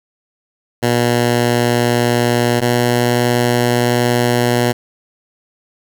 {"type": "tone pair in turn", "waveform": "10% pulse", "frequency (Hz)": [120, 121.32], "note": ["B2", "B2"], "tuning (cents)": [-49, -30], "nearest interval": "unison", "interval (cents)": 19, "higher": "second", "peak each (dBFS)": -4, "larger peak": "neither", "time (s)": [[0.82, 2.61], [2.61, 4.73]], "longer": "second", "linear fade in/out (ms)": 20, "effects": ["7-bit"]}